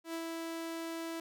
sawtooth tone with ADSR envelope, 329.6 Hz, E4, in tune, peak -32 dBFS, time 0.04-1.2 s, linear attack 100 ms, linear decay 69 ms, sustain -2 dB, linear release 3 ms, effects none

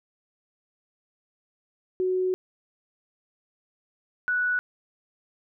sine tone pair in turn, 370 / 1475.7 Hz, F#4 / F#6, 0 / -5 cents, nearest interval 2 octaves, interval 2395 cents, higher second, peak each -22 dBFS, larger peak neither, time 2-2.34 / 4.28-4.59 s, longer first, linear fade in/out 0 ms, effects none

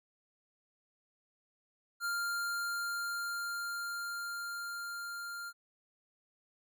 square tone with level ramp, 1396.9 Hz, F6, in tune, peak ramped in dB -33 to -41 dBFS, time 2-5.53 s, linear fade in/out 50 ms, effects none

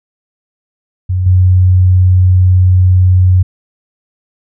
sine tone with level steps, 91.8 Hz, F#2, 13 cents flat, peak -10 / -4 dBFS, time 1.09-3.43 s, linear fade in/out 10 ms, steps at 1.26 s, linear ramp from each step 5 ms, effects none

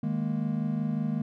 triangle chord, D# suspended fourth, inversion none, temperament equal, 155.56 / 207.7 / 233.1 Hz, D#3 / G#3 / A#3, 0 / 0 / 0 cents, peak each -29 dBFS, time 0.03-1.22 s, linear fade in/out 5 ms, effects none

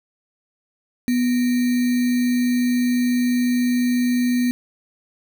sine tone with sample-and-hold, 245.9 Hz, B3, 7 cents flat, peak -16 dBFS, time 1.08-4.51 s, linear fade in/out 0 ms, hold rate 2100 Hz, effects none

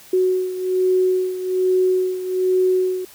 sine beating tone pair, 370 / 371.2 Hz, F#4 / F#4, 0 / +6 cents, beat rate 1.2 Hz, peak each -17 / -22 dBFS, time 0.13-3.05 s, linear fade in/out 5 ms, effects white hiss -45 dBFS RMS until 3.14 s

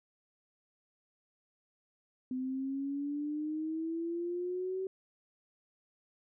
sine exponential sweep, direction up, 254.2 to 382.3 Hz, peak -33 dBFS, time 2.31-4.87 s, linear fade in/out 2 ms, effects none

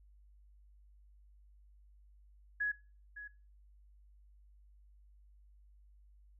sine tone with echo, 1678 Hz, G#6, 17 cents sharp, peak -31 dBFS, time 2.6-2.72 s, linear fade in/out 10 ms, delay 560 ms, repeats 1, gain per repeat -13 dB, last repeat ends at 3.28 s, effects noise-tail reverb RT60 0.4 s tail -23 dB re dry + added 50 Hz sine -59 dBFS peak until 6.39 s

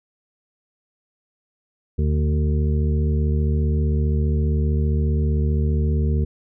harmonic tone with a mistuned harmonic, 75.2 Hz, D2, 42 cents sharp, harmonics 1 / 2 / 3 / 5 / 6, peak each -18 / -24 / -28 / -32 / -34 dBFS, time 1.98-6.25 s, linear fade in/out 10 ms, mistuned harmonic 1, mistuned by +32 cents, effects none

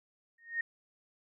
sine tone with exponential growth, 1852 Hz, A#6, 12 cents flat, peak -27 dBFS, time 0.38-0.61 s, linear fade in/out 5 ms, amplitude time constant 50 ms, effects none

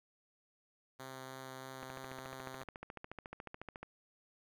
5% pulse tone with vibrato, 131.5 Hz, C3, 9 cents sharp, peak -35 dBFS, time 0.99-2.64 s, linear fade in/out 10 ms, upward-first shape sine, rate 3.2 Hz, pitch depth 8 cents each way
click train, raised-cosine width 0.5 ms, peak -30 dBFS, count 29, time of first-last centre 1.83-3.83 s, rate 14 Hz
effects none

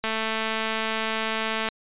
click train, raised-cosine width 0.3 ms, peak -11 dBFS, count 365, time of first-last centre 0.04-1.687 s, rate 221 Hz, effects resampled to 8000 Hz

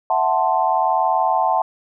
sine chord, F# half-diminished seventh, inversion third, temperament equal, 659.3 / 740 / 880 / 1046.5 Hz, E5 / F#5 / A5 / C6, 0 / 0 / 0 / 0 cents, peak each -23 / -19 / -19 / -23 dBFS, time 0.1-1.62 s, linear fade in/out 2 ms, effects none

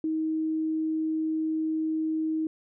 sine tone, 316.1 Hz, D#4, 27 cents sharp, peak -25 dBFS, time 0.04-2.47 s, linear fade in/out 2 ms, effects none

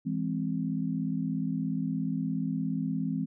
sine chord, E augmented, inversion none, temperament equal with one note detuned, 164.81 / 204.7 / 261.6 Hz, E3 / G#3 / B#3, 0 / -25 / 0 cents, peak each -32 / -33 / -32 dBFS, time 0.05-3.26 s, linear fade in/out 20 ms, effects none

